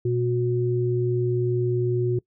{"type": "tone pair together", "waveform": "sine", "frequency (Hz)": [121.3, 363.5], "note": ["B2", "F#4"], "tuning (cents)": [-31, -31], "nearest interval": "octave + perfect fifth", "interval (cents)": 1900, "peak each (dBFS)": -23, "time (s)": [0.05, 2.19], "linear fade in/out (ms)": 5, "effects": ["noise-tail reverb RT60 0.1 s tail -23 dB re dry"]}